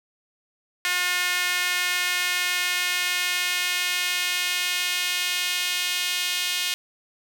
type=tone with high-pass filter sweep; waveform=sawtooth; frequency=358.6 Hz; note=F4; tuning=46 cents sharp; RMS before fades=-25 dBFS; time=0.85-6.74 s; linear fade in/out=0 ms; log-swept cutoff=1900 to 2900 Hz; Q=1.7; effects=none